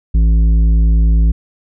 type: tone with tanh clipping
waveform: sine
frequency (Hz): 55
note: A1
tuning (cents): 0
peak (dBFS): -9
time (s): 0.14-1.32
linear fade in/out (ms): 10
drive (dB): 9
effects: none